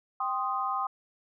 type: chord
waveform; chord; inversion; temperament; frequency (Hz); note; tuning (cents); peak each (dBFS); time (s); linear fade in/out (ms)
sine; C minor; second; equal; 784 / 1046.5 / 1244.5; G5 / C6 / Eb6; 0 / 0 / 0; -33 / -32 / -31; 0.2-0.87; 5
effects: none